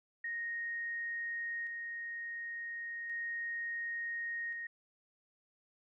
sine tone with tremolo, 1864.7 Hz, A#6, in tune, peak -36 dBFS, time 0.24-4.67 s, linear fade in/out 5 ms, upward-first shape square, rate 0.35 Hz, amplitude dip 30%, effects none

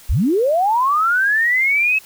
sine linear sweep, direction up, 31.4 to 2602 Hz, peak -13 dBFS, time 0.09-1.99 s, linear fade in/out 10 ms, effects white hiss -44 dBFS RMS until 2.05 s

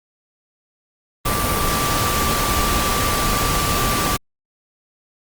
sine tone in noise, 1169 Hz, D6, 8 cents flat, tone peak -23 dBFS, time 1.25-4.17 s, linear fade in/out 10 ms, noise pink, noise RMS -20 dBFS, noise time 1.25-4.17 s, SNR -6 dB, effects Opus 32 kbps

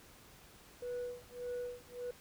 sine tone with tremolo, 489.7 Hz, B4, 15 cents flat, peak -34 dBFS, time 0.82-2.11 s, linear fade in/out 5 ms, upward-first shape sine, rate 1.7 Hz, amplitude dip 100%, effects tanh soft clip ceiling -36 dBFS + pink hiss -59 dBFS RMS until 2.2 s

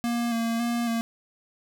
square tone with vibrato, 233.1 Hz, A#3, in tune, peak -25 dBFS, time 0.04-1.01 s, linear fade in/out 0 ms, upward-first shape square, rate 1.8 Hz, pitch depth 25 cents each way, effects none

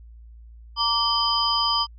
sine tone cluster, 923 / 1163 / 3111 / 4930 Hz, A#5 / D6 / G7 / D#8, -17 / -17 / -14 / -17 cents, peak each -27 / -25 / -26 / -23 dBFS, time 0.76-1.87 s, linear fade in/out 50 ms, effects added 57 Hz sine -42 dBFS peak until 1.98 s

